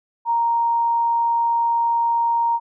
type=tone; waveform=sine; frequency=932.3 Hz; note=A#5; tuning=in tune; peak=-16 dBFS; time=0.25-2.6 s; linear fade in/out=50 ms; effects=none